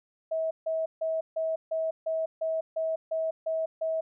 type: tone bursts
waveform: sine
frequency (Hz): 644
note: E5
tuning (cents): -41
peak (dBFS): -26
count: 11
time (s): 0.31-4.01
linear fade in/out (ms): 10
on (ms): 200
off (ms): 150
effects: none